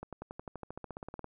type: accelerating click train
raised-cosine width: 1 ms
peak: -27 dBFS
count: 18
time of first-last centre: 0.03-1.244 s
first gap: 97 ms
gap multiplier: 0.96
effects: none